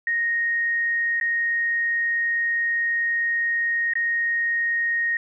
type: tone with dropouts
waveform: sine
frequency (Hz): 1864.7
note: A#6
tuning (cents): 0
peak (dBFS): -20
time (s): 0.07-5.17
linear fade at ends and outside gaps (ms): 2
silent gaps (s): 1.2-1.211 / 3.936-3.954
effects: none